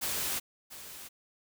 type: noise with echo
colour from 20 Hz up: white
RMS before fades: -33 dBFS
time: 0.01-0.4 s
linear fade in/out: 20 ms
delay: 690 ms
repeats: 1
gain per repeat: -13 dB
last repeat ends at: 1.09 s
effects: none